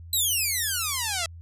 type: exponential sweep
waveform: 5% pulse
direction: down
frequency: 4059 to 649 Hz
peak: -14 dBFS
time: 0.13-1.26 s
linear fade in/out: 2 ms
effects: added 84 Hz sine -40 dBFS peak until 1.41 s + resampled to 32000 Hz